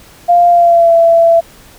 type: tone with pitch glide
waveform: sine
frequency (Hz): 698 to 669.6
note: F5 to E5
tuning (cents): -1 to +27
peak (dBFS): -4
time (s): 0.28-1.41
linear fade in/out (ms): 20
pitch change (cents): -72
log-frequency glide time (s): 0.49-0.93
effects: pink hiss -40 dBFS RMS until 1.78 s